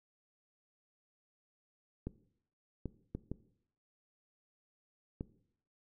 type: clicks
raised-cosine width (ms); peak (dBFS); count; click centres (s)
3; -25; 5; 2.07 / 2.857 / 3.15 / 3.316 / 5.209
effects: noise-tail reverb RT60 0.7 s tail -18 dB re dry